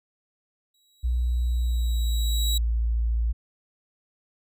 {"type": "tone with exponential growth", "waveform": "sawtooth", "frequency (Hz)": 3876, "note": "B7", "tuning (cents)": -33, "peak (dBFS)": -22, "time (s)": [0.74, 2.58], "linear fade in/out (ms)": 5, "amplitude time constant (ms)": 400}
{"type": "tone with pitch glide", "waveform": "sine", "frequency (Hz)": [60.8, 57.06], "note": ["B1", "A#1"], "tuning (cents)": [-26, -36], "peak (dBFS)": -21, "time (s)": [1.03, 3.33], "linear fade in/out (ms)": 20, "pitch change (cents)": -110, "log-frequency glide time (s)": [1.64, 2.28]}
{"effects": []}